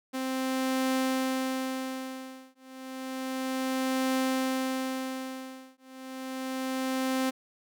sawtooth tone with tremolo, 261.6 Hz, C4, in tune, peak -21 dBFS, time 0.13-7.31 s, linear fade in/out 20 ms, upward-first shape triangle, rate 0.31 Hz, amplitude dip 100%, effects none

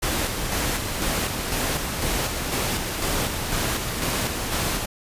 pink noise with tremolo, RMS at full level -24 dBFS, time 0.02-4.86 s, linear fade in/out 10 ms, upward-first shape square, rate 2 Hz, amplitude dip 35%, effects resampled to 32000 Hz

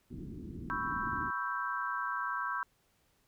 white low-pass noise, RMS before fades -43 dBFS, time 0.1-1.31 s, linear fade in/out 20 ms, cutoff 340 Hz, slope 48 dB/octave
sine chord, C# half-diminished seventh, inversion third, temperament equal, 987.8 / 1108.7 / 1318.5 / 1568 Hz, B5 / C#6 / E6 / G6, 0 / 0 / 0 / 0 cents, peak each -39 / -38 / -39 / -37 dBFS, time 0.7-2.63 s, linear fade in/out 0 ms
effects pink hiss -72 dBFS RMS until 3.27 s

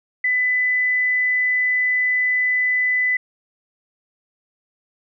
sine tone, 2000 Hz, B6, 21 cents sharp, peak -16 dBFS, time 0.24-3.17 s, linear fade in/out 5 ms, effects none

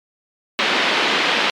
white band-pass noise, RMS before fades -18 dBFS, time 0.59-1.5 s, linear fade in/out 0 ms, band 210 to 3600 Hz, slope 24 dB/octave, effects MP3 96 kbps

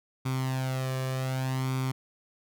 sawtooth tone with flanger, 130.81 Hz, C3, in tune, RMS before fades -30 dBFS, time 0.25-1.92 s, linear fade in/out 10 ms, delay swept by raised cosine 0.86 to 1.74 ms, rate 0.66 Hz, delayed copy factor +0.65, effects none

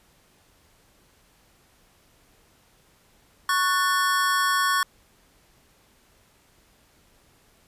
square chord, F# minor, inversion second, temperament just, 1110 / 1480 / 1776 Hz, C#6 / F#6 / A6, +2 / 0 / +16 cents, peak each -23 / -27 / -28 dBFS, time 3.49-4.83 s, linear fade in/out 2 ms, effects pink hiss -60 dBFS RMS until 7.67 s + resampled to 32000 Hz

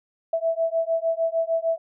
sine beating tone pair, 655 / 661.6 Hz, E5 / E5, -11 / +6 cents, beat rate 6.6 Hz, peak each -24 dBFS, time 0.33-1.78 s, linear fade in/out 5 ms, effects none

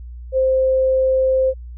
sine tone, 523.3 Hz, C5, in tune, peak -13 dBFS, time 0.32-1.54 s, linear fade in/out 50 ms, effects added 60 Hz sine -31 dBFS peak until 1.77 s

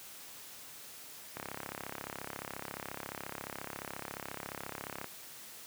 click train, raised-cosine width 0.5 ms, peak -24 dBFS, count 127, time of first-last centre 1.37-5.043 s, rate 34.3 Hz, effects white hiss -50 dBFS RMS until 5.66 s + high-pass 80 Hz 12 dB/octave

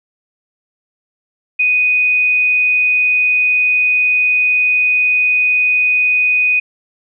sine tone, 2489 Hz, D#7, in tune, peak -10 dBFS, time 1.59-6.6 s, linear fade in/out 10 ms, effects none

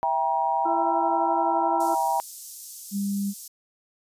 sine chord, E diminished, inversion none, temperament just, 659.3 / 791.1 / 949.3 Hz, E5 / G5 / Bb5, 0 / +16 / +31 cents, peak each -30 / -25 / -24 dBFS, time 0.03-2.2 s, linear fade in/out 0 ms
harmonic tone, 335.5 Hz, E4, 31 cents sharp, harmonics 1 / 2 / 3 / 4, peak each -29 / -32 / -34 / -35 dBFS, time 0.65-1.95 s, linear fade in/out 10 ms
pink high-pass noise, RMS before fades -40 dBFS, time 1.8-3.48 s, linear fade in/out 5 ms, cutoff 5800 Hz, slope 24 dB/octave
sine tone, 200 Hz, G3, 35 cents sharp, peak -24 dBFS, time 2.91-3.34 s, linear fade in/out 50 ms
effects resampled to 32000 Hz

